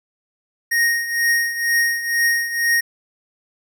square tone with tremolo, 1864.7 Hz, A#6, in tune, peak -14 dBFS, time 0.71-2.81 s, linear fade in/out 10 ms, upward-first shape triangle, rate 2.1 Hz, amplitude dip 75%, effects none

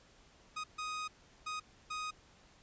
sawtooth tone bursts at uneven times, 1249 Hz, D#6, 6 cents sharp, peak -34 dBFS, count 4, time 0.56-0.64 / 0.78-1.08 / 1.46-1.6 / 1.9-2.11 s, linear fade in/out 10 ms, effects pink hiss -63 dBFS RMS until 2.62 s + resampled to 16000 Hz

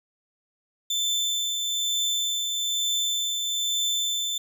30% pulse tone with tremolo, 3536 Hz, A7, 8 cents sharp, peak -20 dBFS, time 0.9-4.38 s, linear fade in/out 5 ms, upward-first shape triangle, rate 1.1 Hz, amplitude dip 35%, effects none

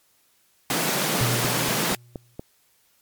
pink high-pass noise, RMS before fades -24 dBFS, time 0.7-1.95 s, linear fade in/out 2 ms, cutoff 130 Hz, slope 96 dB/octave
triangle tone with exponential decay, 120.5 Hz, B2, 42 cents flat, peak -18 dBFS, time 1.21-2.36 s, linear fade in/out 0 ms, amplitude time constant 250 ms
click train, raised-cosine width 2 ms, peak -19 dBFS, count 6, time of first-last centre 1.21-2.395 s, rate 4.22 Hz
effects white hiss -63 dBFS RMS until 3.01 s + MP3 96 kbps

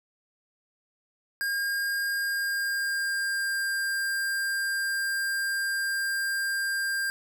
square tone with pitch glide, 1615 to 1595.5 Hz, G#6 to G6, -49 to +30 cents, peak -27 dBFS, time 1.41-7.1 s, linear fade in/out 0 ms, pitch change -21 cents, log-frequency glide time 2.11-3.65 s, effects none

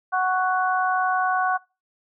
harmonic tone, 370.7 Hz, F#4, 3 cents sharp, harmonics 2 / 3 / 4, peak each -22 / -24 / -25 dBFS, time 0.12-1.58 s, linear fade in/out 20 ms, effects noise-tail reverb RT60 0.3 s tail -24 dB re dry

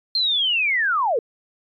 sine linear sweep, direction down, 4233 to 415.3 Hz, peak -17 dBFS, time 0.15-1.19 s, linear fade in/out 2 ms, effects MP3 96 kbps

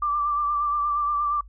sine tone with vibrato, 1174.7 Hz, D6, in tune, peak -21 dBFS, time 0.02-1.41 s, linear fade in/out 5 ms, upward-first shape sine, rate 8.5 Hz, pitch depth 31 cents each way, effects noise-tail reverb RT60 0.1 s tail -25 dB re dry + added 50 Hz sine -43 dBFS peak until 1.48 s

